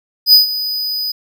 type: tone with ADSR envelope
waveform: square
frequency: 4978 Hz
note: D#8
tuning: in tune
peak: -3 dBFS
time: 0.26-1.12 s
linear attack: 71 ms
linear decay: 130 ms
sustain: -15 dB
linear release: 8 ms
effects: none